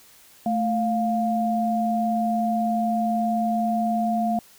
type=tone pair together; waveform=sine; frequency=220.4 / 702 Hz; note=A3 / F5; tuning=+3 / +9 cents; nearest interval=octave + minor sixth; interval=2006 cents; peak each=-23 dBFS; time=0.46-4.39 s; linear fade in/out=2 ms; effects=white hiss -52 dBFS RMS until 4.58 s